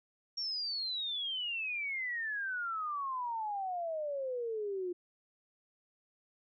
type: exponential sweep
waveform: sine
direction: down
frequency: 5588 to 349.2 Hz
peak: -34 dBFS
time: 0.37-4.93 s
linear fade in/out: 10 ms
effects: none